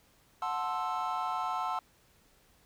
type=chord; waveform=triangle; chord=F# half-diminished seventh; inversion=none; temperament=equal with one note detuned; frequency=732.3 / 880 / 1046.5 / 1318.5 Hz; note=F#5 / A5 / C6 / E6; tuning=-18 / 0 / 0 / 0 cents; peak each=-34 dBFS; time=0.42-1.79 s; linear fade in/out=2 ms; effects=tanh soft clip ceiling -22 dBFS + pink hiss -65 dBFS RMS until 2.65 s